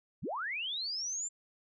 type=linear sweep; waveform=sine; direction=up; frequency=61.6 to 7370 Hz; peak=-34 dBFS; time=0.22-1.29 s; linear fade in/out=20 ms; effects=none